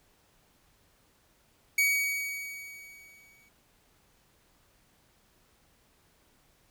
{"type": "tone with exponential decay", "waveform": "45% pulse", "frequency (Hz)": 2256, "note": "C#7", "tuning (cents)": 30, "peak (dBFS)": -21, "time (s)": [1.78, 3.49], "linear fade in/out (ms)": 5, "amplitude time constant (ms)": 370, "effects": ["pink hiss -66 dBFS RMS until 6.7 s"]}